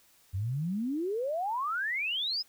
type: exponential sweep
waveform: sine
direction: up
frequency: 89.1 to 5230 Hz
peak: -29 dBFS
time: 0.33-2.43 s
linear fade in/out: 20 ms
effects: white hiss -63 dBFS RMS until 2.48 s